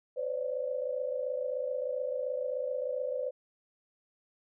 sine tone cluster, 511 / 567 / 594 Hz, C5 / C#5 / D5, -41 / +39 / +20 cents, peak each -33 / -37 / -38 dBFS, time 0.16-3.31 s, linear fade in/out 20 ms, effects none

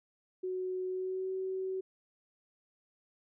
sine tone with pitch glide, 370 to 377.8 Hz, F#4 to F#4, 0 to +36 cents, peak -33 dBFS, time 0.43-1.81 s, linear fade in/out 10 ms, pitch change +36 cents, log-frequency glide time 0.87-1.31 s, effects none

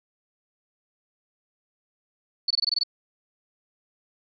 sine tone bursts, 4465 Hz, C#8, 12 cents sharp, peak -20 dBFS, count 8, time 2.48-2.835 s, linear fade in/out 5 ms, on 26 ms, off 21 ms, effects none

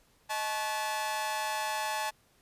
sawtooth tone with amplitude modulation, 864 Hz, A5, 32 cents flat, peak -23 dBFS, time 0.29-2.11 s, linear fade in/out 20 ms, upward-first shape sine, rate 239 Hz, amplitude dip 90%, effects pink hiss -66 dBFS RMS until 2.41 s + resampled to 32000 Hz

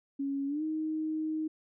sine tone with pitch glide, 277.2 to 312.9 Hz, C#4 to D#4, 0 to +10 cents, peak -30 dBFS, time 0.19-1.48 s, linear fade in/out 10 ms, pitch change +210 cents, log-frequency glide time 0.47-0.63 s, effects none

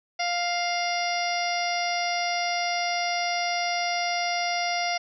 harmonic tone with a mistuned harmonic, 700 Hz, F5, 4 cents sharp, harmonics 1 / 2 / 3 / 4 / 5 / 6 / 7 / 8, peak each -27 / -37 / -30 / -37 / -40 / -41 / -34 / -35 dBFS, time 0.19-4.98 s, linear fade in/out 10 ms, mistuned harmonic 6, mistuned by +38 cents, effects none

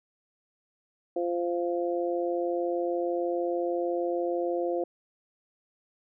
harmonic tone, 173.6 Hz, F3, 10 cents flat, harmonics 2 / 3 / 4, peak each -29 / -30 / -34 dBFS, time 1.16-4.84 s, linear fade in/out 5 ms, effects none

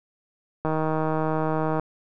click train, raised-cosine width 1 ms, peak -12 dBFS, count 181, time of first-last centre 0.65-1.796 s, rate 157 Hz, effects none

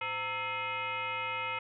sine tone with frequency modulation, 1721 Hz, A6, 39 cents flat, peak -32 dBFS, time 0.01-1.59 s, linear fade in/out 5 ms, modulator 402 Hz, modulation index 2.6, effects none

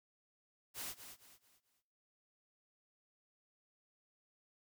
white noise with echo, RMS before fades -44 dBFS, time 0.74-0.95 s, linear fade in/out 50 ms, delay 220 ms, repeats 4, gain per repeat -9 dB, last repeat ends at 1.83 s, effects noise-tail reverb RT60 0.8 s tail -19 dB re dry

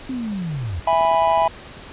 sine linear sweep, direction down, 267.9 to 76.2 Hz, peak -23 dBFS, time 0.09-0.8 s, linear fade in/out 5 ms
triangle chord, E major, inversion none, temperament just, 659.3 / 824.1 / 988.9 Hz, E5 / G#5 / B5, 0 / -14 / +2 cents, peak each -17 dBFS, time 0.87-1.48 s, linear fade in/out 5 ms
clicks, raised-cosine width 2 ms, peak -24 dBFS, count 11, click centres 0.929 / 1.01 / 1.05 / 1.115 / 1.147 / 1.221 / 1.275 / 1.315 / 1.376 / 1.42 / 1.459 s
effects pink hiss -39 dBFS RMS until 1.92 s + resampled to 8000 Hz

